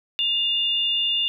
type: tone pair together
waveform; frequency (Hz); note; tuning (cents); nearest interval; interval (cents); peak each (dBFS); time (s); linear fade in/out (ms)
sine; 2825 / 3540; F7 / A7; +19 / +10; major third; 391; -21 / -25; 0.19-1.28; 0
effects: none